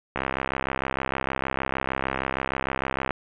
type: click train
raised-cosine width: 0.5 ms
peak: -10 dBFS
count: 197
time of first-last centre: 0.16-3.107 s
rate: 66.5 Hz
effects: resampled to 8000 Hz + 8-bit